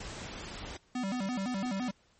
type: noise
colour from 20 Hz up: pink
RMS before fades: -42 dBFS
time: 0-0.77 s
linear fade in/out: 5 ms
type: tone with vibrato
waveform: square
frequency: 220.3 Hz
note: A3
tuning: 2 cents sharp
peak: -32 dBFS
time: 0.95-1.91 s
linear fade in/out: 5 ms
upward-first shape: square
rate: 5.9 Hz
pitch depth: 220 cents each way
effects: pink hiss -67 dBFS RMS until 2.19 s + MP3 32 kbps